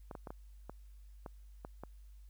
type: clicks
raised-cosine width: 1 ms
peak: -30 dBFS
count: 8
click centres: 0.112 / 0.152 / 0.272 / 0.305 / 0.696 / 1.262 / 1.649 / 1.836 s
effects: added 50 Hz sine -52 dBFS peak until 2.29 s + white hiss -75 dBFS RMS until 2.29 s